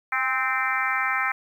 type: harmonic tone with a mistuned harmonic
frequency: 260 Hz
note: C4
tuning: 11 cents flat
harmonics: 3 / 4 / 5 / 6 / 7 / 8 / 9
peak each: -32 / -32 / -27 / -30 / -29 / -29 / -31 dBFS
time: 0.12-1.32 s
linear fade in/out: 5 ms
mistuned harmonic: 3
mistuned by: +41 cents
effects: 9-bit